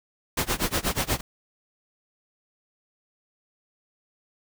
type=noise with tremolo; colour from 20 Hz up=pink; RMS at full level=-23 dBFS; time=0.37-1.21 s; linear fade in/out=5 ms; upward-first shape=sine; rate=8.3 Hz; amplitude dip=95%; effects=none